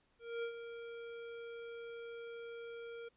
square tone with ADSR envelope, 466.2 Hz, A#4, in tune, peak -37 dBFS, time 0.19-3.09 s, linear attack 240 ms, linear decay 89 ms, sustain -9 dB, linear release 11 ms, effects pink hiss -75 dBFS RMS until 3.16 s + resampled to 8000 Hz

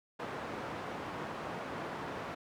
white band-pass noise, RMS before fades -41 dBFS, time 0.19-2.35 s, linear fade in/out 10 ms, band 100 to 1100 Hz, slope 12 dB/octave, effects none

